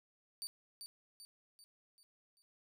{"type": "tone with echo", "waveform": "25% pulse", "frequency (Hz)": 4602, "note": "D8", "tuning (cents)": -36, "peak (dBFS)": -36, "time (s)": [0.42, 0.47], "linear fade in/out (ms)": 0, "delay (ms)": 390, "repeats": 5, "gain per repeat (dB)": -6, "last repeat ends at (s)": 2.42, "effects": []}